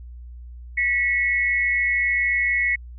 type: tone pair together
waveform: sine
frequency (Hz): 1946 / 2193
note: B6 / C#7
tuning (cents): -26 / -19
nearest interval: major second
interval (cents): 207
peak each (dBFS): -21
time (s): 0.77-2.76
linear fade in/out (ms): 10
effects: added 60 Hz sine -36 dBFS peak until 2.98 s